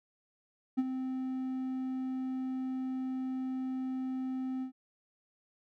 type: tone with ADSR envelope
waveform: triangle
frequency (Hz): 259.7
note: C4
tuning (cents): -13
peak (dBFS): -22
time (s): 0.77-4.72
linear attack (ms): 19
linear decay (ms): 37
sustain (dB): -9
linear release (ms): 98
effects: none